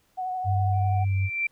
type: tone with vibrato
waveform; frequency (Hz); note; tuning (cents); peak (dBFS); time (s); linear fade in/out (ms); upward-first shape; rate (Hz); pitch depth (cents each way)
sine; 740; F#5; 0; -27; 0.17-1.05; 20; triangle; 12; 26
type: tone with pitch glide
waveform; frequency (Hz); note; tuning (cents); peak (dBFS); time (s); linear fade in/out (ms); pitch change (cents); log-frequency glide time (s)
sine; 98 to 95.76; G2 to G2; 0 to -40; -21; 0.44-1.3; 50; -40; 1.07-1.14
type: tone with exponential growth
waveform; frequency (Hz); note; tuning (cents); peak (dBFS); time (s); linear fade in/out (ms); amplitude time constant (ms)
sine; 2349; D7; 0; -21; 0.73-1.47; 5; 160
effects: pink hiss -66 dBFS RMS until 1.51 s